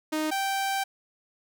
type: tone pair in turn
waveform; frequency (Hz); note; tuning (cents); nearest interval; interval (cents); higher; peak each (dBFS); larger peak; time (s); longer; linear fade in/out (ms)
sawtooth; 310 / 781.2; D#4 / G5; -6 / -6; octave + major third; 1600; second; -22; neither; 0.12-0.31 / 0.31-0.84; second; 10
effects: none